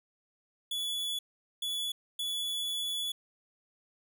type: tone bursts at uneven times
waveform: 45% pulse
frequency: 3419 Hz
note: G#7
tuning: 50 cents sharp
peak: -32 dBFS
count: 3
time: 0.71-1.19 / 1.62-1.92 / 2.19-3.12 s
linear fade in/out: 5 ms
effects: none